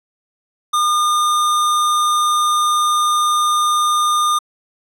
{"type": "tone", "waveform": "square", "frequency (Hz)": 1213, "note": "D#6", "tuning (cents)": -44, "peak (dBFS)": -14, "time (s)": [0.73, 4.39], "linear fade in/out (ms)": 10, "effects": ["low-pass 12000 Hz 12 dB/octave"]}